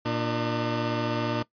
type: tone pair together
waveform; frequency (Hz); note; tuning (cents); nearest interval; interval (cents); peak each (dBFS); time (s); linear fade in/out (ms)
15% pulse; 117.3 / 301.1; A#2 / D4; +11 / +43; octave + major third; 1632; -22; 0.05-1.43; 10
effects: noise-tail reverb RT60 0.1 s tail -19 dB re dry + resampled to 11025 Hz